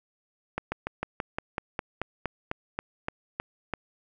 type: slowing click train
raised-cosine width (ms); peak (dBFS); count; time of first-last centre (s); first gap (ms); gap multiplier
0.5; -14; 15; 0.58-3.737; 140; 1.07
effects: none